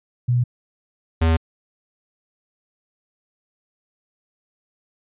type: tone pair in turn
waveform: sine / square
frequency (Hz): 122.4 / 81.48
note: B2 / E2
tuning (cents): -15 / -20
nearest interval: perfect fifth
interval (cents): 705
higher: first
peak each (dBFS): -15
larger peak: neither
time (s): 0.28-0.44 / 1.21-1.37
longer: neither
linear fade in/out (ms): 10
effects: resampled to 8000 Hz